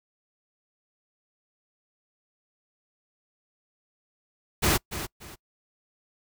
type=noise with echo; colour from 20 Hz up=pink; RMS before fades=-22 dBFS; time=4.62-4.78 s; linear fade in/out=20 ms; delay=290 ms; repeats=2; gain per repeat=-11 dB; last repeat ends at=5.36 s; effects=noise-tail reverb RT60 0.1 s tail -26 dB re dry